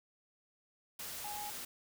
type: tone in noise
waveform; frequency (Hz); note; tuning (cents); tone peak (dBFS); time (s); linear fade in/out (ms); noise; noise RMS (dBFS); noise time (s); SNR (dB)
sine; 830.6; G#5; 0; -42; 1.24-1.5; 5; white; -44; 0.99-1.65; -1
effects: none